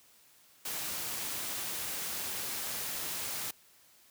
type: noise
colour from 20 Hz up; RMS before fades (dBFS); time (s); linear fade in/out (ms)
white; -37; 0.65-3.51; 5
effects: white hiss -62 dBFS RMS until 4.1 s + high-pass 60 Hz 12 dB/octave